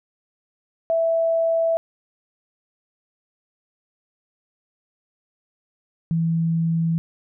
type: tone pair in turn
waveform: sine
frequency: 659.3 / 164.82 Hz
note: E5 / E3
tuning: 0 / 0 cents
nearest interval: 2 octaves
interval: 2400 cents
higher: first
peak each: -17 / -18 dBFS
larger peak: first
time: 0.9-1.77 / 6.11-6.98 s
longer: neither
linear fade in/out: 0 ms
effects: none